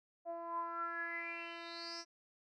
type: tone with low-pass filter sweep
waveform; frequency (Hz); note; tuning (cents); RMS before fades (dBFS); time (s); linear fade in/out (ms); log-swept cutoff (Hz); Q
10% pulse; 337.6; E4; +41; -43; 0.25-2.05; 50; 690 to 5800; 9.4
effects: none